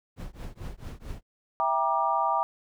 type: noise with tremolo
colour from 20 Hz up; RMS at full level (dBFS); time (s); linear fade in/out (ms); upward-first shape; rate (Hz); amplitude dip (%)
brown; -34; 0.16-1.23; 50; triangle; 4.5; 100
type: chord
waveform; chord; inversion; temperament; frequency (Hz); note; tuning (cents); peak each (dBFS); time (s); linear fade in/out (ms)
sine; E half-diminished seventh; none; just; 659.3 / 791.1 / 949.3 / 1186.7; E5 / G5 / Bb5 / D6; 0 / +16 / +31 / +18; -31 / -28 / -27 / -28; 1.6-2.43; 0
effects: none